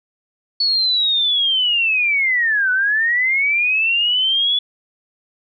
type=linear two-way sweep; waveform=sine; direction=down then up; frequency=4435 to 1480 to 3437 Hz; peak=-14 dBFS; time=0.6-4.59 s; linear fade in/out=5 ms; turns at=2.71 s; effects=none